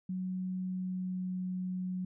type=tone with pitch glide; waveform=sine; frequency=185 to 183.72 Hz; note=F#3 to F#3; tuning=0 to -12 cents; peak=-33 dBFS; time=0.09-2.05 s; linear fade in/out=5 ms; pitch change=-12 cents; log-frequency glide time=0.62-1.35 s; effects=none